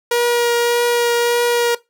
sawtooth tone with vibrato, 476.6 Hz, A#4, 38 cents sharp, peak -10 dBFS, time 0.11-1.75 s, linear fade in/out 5 ms, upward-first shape triangle, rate 1.7 Hz, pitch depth 12 cents each way, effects noise-tail reverb RT60 0.2 s tail -19 dB re dry

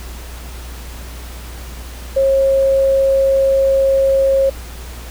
sine tone, 541 Hz, C#5, 42 cents flat, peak -10 dBFS, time 2.16-4.5 s, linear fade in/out 10 ms, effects added 60 Hz sine -29 dBFS peak until 5.1 s + pink hiss -36 dBFS RMS until 5.1 s

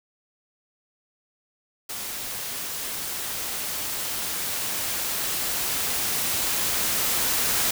white noise with level ramp, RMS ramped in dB -33 to -23 dBFS, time 1.89-7.71 s, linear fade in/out 5 ms, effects none

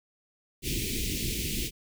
pink band-stop noise, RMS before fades -31 dBFS, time 0.62-1.71 s, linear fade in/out 50 ms, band 420 to 2200 Hz, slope 48 dB/octave, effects none

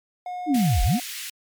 triangle tone, 722 Hz, F#5, 43 cents flat, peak -27 dBFS, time 0.26-1 s, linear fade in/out 2 ms
sine linear two-way sweep, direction down then up, 323.2 to 34.48 to 287.5 Hz, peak -17 dBFS, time 0.46-1 s, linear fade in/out 50 ms, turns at 0.83 s
pink high-pass noise, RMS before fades -34 dBFS, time 0.54-1.3 s, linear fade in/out 5 ms, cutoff 2000 Hz, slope 24 dB/octave
effects MP3 96 kbps

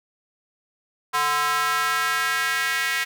square tone with high-pass filter sweep, 147.2 Hz, D3, 4 cents sharp, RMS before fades -23 dBFS, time 1.13-3.05 s, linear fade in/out 20 ms, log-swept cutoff 1100 to 1900 Hz, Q 2.8, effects none

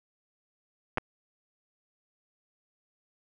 clicks, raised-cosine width 0.5 ms, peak -13 dBFS, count 2, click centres 0.974 / 0.982 s, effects none

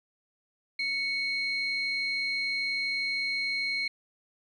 sine tone pair together, 2217 / 4182 Hz, C#7 / C8, 0 / -2 cents, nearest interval major seventh, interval 1098 cents, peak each -28 / -32 dBFS, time 0.79-3.88 s, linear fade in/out 5 ms, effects tanh soft clip ceiling -21 dBFS + 11-bit

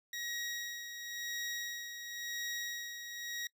20% pulse tone with tremolo, 1898 Hz, A#6, 31 cents sharp, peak -32 dBFS, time 0.13-3.47 s, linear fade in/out 2 ms, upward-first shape sine, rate 0.95 Hz, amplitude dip 55%, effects noise-tail reverb RT60 0.1 s tail -23 dB re dry

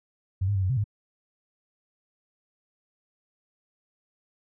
sine tone with pitch steps, 94.6 / 101.9 / 96 / 92.7 / 130.9 / 104.1 Hz, F#2 / G#2 / G2 / F#2 / C3 / G#2, +39 / -32 / -36 / +4 / +1 / +5 cents, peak -22 dBFS, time 0.41-0.842 s, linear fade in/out 10 ms, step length 72 ms, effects none

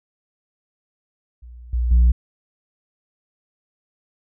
sine tone with level steps, 60 Hz, B1, 49 cents flat, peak -37 / -17 / -8 dBFS, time 1.42-2.12 s, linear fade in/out 10 ms, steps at 1.73 / 1.91 s, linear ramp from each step 5 ms, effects tanh soft clip ceiling -9 dBFS

